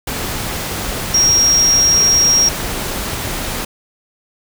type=tone in noise; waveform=sine; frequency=5610 Hz; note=F8; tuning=7 cents sharp; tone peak=-9 dBFS; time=1.14-2.49 s; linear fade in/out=5 ms; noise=pink; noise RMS=-22 dBFS; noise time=0.07-3.65 s; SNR=+10 dB; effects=none